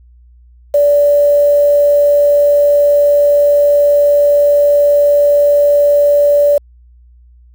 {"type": "tone with quantisation", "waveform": "sine", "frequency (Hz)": 579, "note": "D5", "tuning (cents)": -25, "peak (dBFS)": -6, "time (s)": [0.74, 6.58], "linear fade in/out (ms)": 5, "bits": 5, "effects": ["added 60 Hz sine -40 dBFS peak until 7.54 s"]}